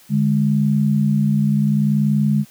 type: tone pair together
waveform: sine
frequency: 146.83 / 207.5 Hz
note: D3 / G#3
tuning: 0 / -1 cents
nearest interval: tritone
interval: 599 cents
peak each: -17 / -16 dBFS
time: 0.09-2.45 s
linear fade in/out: 50 ms
effects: white hiss -49 dBFS RMS until 2.5 s + high-pass 60 Hz 12 dB/octave